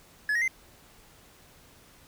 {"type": "tone with pitch steps", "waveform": "triangle", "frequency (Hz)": [1704, 1879.8, 2074], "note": ["G#6", "A#6", "C7"], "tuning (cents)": [44, 14, -16], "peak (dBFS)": -22, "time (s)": [0.29, 0.479], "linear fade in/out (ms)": 2, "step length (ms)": 63, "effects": ["pink hiss -56 dBFS RMS until 2.07 s"]}